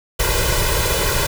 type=noise with comb filter; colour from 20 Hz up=pink; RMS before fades=-18 dBFS; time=0.19-1.27 s; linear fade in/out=10 ms; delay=2 ms; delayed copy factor=+0.9; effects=none